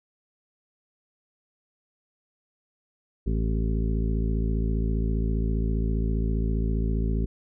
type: harmonic tone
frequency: 55 Hz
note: A1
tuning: in tune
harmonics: 1 / 2 / 3 / 4 / 5 / 7 / 8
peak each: -24 / -31 / -32 / -33 / -37 / -37 / -44 dBFS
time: 3.26-7.26 s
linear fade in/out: 10 ms
effects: none